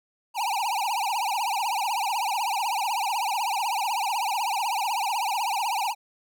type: tone with vibrato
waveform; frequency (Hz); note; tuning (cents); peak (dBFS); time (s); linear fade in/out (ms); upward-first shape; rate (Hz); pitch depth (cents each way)
square; 864; A5; -32; -25; 0.34-5.95; 50; triangle; 16; 250
effects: none